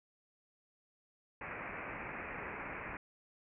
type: low-pass noise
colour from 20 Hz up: white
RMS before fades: -44 dBFS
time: 1.41-2.97 s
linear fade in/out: 2 ms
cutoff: 2500 Hz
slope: 96 dB/octave
effects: none